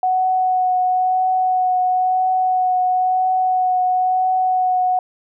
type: tone with vibrato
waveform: sine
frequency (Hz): 740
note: F#5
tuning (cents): 0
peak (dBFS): -14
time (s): 0.03-4.99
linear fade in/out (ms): 2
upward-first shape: triangle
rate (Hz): 0.99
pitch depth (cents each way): 15
effects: none